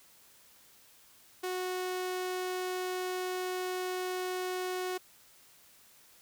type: tone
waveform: sawtooth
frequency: 367.1 Hz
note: F#4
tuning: 14 cents flat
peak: -29 dBFS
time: 1.43-4.98 s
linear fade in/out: 10 ms
effects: white hiss -60 dBFS RMS until 6.21 s